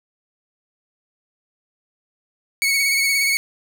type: tone with vibrato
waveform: sawtooth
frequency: 2217 Hz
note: C#7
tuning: in tune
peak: -13 dBFS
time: 2.62-3.37 s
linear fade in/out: 0 ms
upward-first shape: sine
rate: 17 Hz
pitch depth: 31 cents each way
effects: none